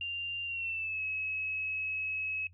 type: tone with pitch glide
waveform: sine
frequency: 2786 to 2570 Hz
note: F7 to E7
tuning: -5 to -45 cents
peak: -33 dBFS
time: 0.01-2.47 s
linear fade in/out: 2 ms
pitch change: -140 cents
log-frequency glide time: 0.45-1.02 s
effects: noise-tail reverb RT60 0.1 s tail -20 dB re dry + added 88 Hz sine -55 dBFS peak until 2.53 s